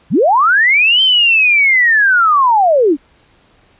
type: linear two-way sweep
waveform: sine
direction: up then down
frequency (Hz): 107.5 to 3136 to 258.6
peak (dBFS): -7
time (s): 0.1-2.97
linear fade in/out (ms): 50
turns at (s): 1.02
effects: pink hiss -51 dBFS RMS until 3.79 s + resampled to 8000 Hz